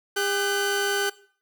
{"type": "tone pair together", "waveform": "sawtooth", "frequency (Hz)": [402.1, 1518], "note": ["G4", "F#6"], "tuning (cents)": [44, 44], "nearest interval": "octave + major seventh", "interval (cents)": 2300, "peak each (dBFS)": -22, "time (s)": [0.16, 1.1], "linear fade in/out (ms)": 10, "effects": ["noise-tail reverb RT60 0.5 s tail -19 dB re dry"]}